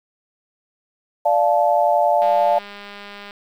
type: chord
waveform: sine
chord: D minor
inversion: none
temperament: equal with one note detuned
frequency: 587.3 / 698.5 / 869.9 Hz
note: D5 / F5 / A5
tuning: 0 / 0 / -20 cents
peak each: -18 / -17 / -19 dBFS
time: 1.25-2.59 s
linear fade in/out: 10 ms
type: click train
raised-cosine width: 0.3 ms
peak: -21 dBFS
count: 222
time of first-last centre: 2.22-3.309 s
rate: 203 Hz
effects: 8-bit